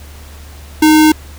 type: tone with sample-and-hold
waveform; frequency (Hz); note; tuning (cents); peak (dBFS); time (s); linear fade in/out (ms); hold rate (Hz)
sine; 310.9; D#4; -1; -4; 0.82-1.12; 5; 1225
effects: added 73 Hz sine -32 dBFS peak until 1.38 s + pink hiss -39 dBFS RMS until 1.38 s